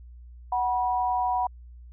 sine tone pair together, 743 / 971.5 Hz, F#5 / B5, +7 / -29 cents, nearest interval perfect fourth, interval 464 cents, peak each -25 / -26 dBFS, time 0.52-1.47 s, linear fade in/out 5 ms, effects added 60 Hz sine -43 dBFS peak until 1.92 s

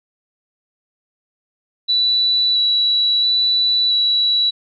sine tone with vibrato, 3941 Hz, B7, 4 cents flat, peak -13 dBFS, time 1.88-4.51 s, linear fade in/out 20 ms, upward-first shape square, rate 0.74 Hz, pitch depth 8 cents each way, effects none

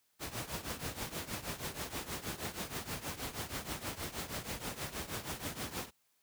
pink noise with tremolo, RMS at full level -37 dBFS, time 0.19-5.91 s, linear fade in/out 50 ms, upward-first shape triangle, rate 6.3 Hz, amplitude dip 85%, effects white hiss -75 dBFS RMS until 6.22 s + high-pass 60 Hz 12 dB/octave

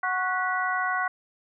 harmonic tone with a mistuned harmonic, 369.1 Hz, F#4, 4 cents flat, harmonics 2 / 3 / 4 / 5, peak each -30 / -29 / -28 / -32 dBFS, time 0.03-1.08 s, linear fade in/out 5 ms, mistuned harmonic 5, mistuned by +94 cents, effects none

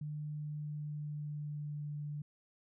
sine tone with pitch glide, 150 to 147.59 Hz, D3 to D3, +37 to +9 cents, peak -38 dBFS, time 0.01-2.22 s, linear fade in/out 5 ms, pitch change -28 cents, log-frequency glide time 0.34-1.93 s, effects none

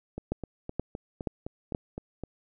two click trains, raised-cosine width 2 ms, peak -22 / -15 dBFS, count 9 / 4, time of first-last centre 0.18-2.237 / 0.32-1.749 s, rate 3.89 / 2.1 Hz, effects none

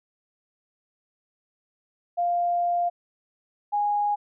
sine tone pair in turn, 698.5 / 825.4 Hz, F5 / G#5, 0 / -11 cents, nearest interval minor third, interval 289 cents, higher second, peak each -21 dBFS, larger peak neither, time 2.17-2.9 / 3.72-4.16 s, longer first, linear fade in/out 20 ms, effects none

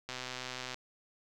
click train, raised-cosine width 0.2 ms, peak -22 dBFS, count 84, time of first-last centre 0.09-0.744 s, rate 127 Hz, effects none

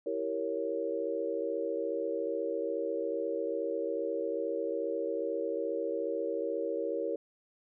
sine chord, E diminished seventh, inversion none, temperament equal, 329.6 / 392 / 466.2 / 554.4 Hz, E4 / G4 / Bb4 / Db5, 0 / 0 / 0 / 0 cents, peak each -38 / -38 / -34 / -36 dBFS, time 0.06-7.16 s, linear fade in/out 5 ms, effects none

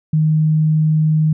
sine tone, 155.6 Hz, D#3, in tune, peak -11 dBFS, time 0.13-1.33 s, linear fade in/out 5 ms, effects none

